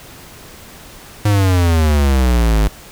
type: exponential sweep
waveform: square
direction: down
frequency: 105.8 to 50.6 Hz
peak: -11 dBFS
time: 1.25-2.68 s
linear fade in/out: 5 ms
effects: pink hiss -38 dBFS RMS until 2.91 s